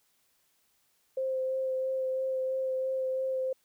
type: tone with vibrato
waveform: sine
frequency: 523.3 Hz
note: C5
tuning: in tune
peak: -28 dBFS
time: 1.17-3.53 s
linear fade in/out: 5 ms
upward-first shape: sine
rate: 3 Hz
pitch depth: 12 cents each way
effects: white hiss -71 dBFS RMS until 3.64 s